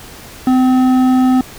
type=tone with hard clipping; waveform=triangle; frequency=256.6 Hz; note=C4; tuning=34 cents flat; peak=-10 dBFS; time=0.47-1.41 s; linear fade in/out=2 ms; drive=13 dB; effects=pink hiss -35 dBFS RMS until 1.58 s